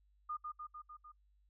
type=tone with echo; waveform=sine; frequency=1219 Hz; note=D#6; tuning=36 cents flat; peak=-38 dBFS; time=0.29-0.37 s; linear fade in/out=10 ms; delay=150 ms; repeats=5; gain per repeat=-3 dB; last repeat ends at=1.12 s; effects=noise-tail reverb RT60 0.1 s tail -20 dB re dry + added 50 Hz sine -68 dBFS peak until 1.49 s